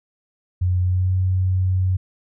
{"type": "tone with pitch glide", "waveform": "sine", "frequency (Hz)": [90.6, 92.88], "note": ["F#2", "F#2"], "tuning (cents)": [-36, 7], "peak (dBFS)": -16, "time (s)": [0.61, 1.97], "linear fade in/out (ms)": 10, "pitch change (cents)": 43, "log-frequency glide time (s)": [0.83, 1.12], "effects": []}